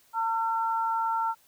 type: tone pair together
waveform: sine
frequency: 905.7 / 1357 Hz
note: A5 / E6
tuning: +50 / +50 cents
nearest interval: perfect fifth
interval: 700 cents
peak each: -26 / -30 dBFS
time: 0.13-1.35 s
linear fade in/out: 50 ms
effects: white hiss -62 dBFS RMS until 1.47 s